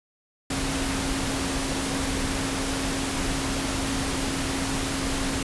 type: tone in noise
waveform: sine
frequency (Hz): 270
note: C#4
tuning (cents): -45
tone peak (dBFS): -30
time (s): 0.5-5.43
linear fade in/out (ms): 5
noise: pink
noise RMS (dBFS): -28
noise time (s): 0.5-5.43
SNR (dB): -5
effects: resampled to 24000 Hz